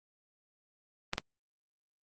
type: clicks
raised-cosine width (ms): 0.2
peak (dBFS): -13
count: 2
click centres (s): 1.134 / 1.181
effects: Opus 32 kbps